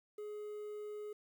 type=tone; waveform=triangle; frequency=420 Hz; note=G#4; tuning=19 cents sharp; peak=-40 dBFS; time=0.18-1.13 s; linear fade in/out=5 ms; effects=11-bit